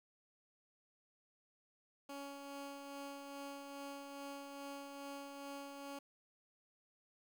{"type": "tone with tremolo", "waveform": "15% pulse", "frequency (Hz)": 280, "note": "C#4", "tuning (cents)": 18, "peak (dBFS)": -39, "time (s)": [2.09, 5.99], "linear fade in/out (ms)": 5, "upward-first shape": "sine", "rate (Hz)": 2.4, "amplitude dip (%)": 35, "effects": ["12-bit"]}